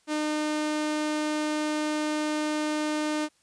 sawtooth tone, 303.9 Hz, D#4, 41 cents flat, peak -22 dBFS, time 0.07-3.29 s, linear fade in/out 50 ms, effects white hiss -66 dBFS RMS until 3.42 s + resampled to 22050 Hz

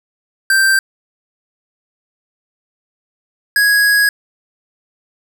square tone pair in turn, 1568 / 1660.8 Hz, G6 / G#6, 0 / 0 cents, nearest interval minor second, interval 100 cents, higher second, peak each -10 dBFS, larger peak neither, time 0.5-0.79 / 3.56-4.09 s, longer second, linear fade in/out 2 ms, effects none

